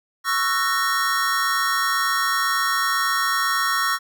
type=chord; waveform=square; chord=F# dominant seventh; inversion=second; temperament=just; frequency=1110 / 1332 / 1480 / 1850 Hz; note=C#6 / E6 / F#6 / A#6; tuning=+2 / +18 / 0 / -14 cents; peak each=-25 / -25 / -30 / -25 dBFS; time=0.24-3.99 s; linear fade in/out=50 ms; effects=none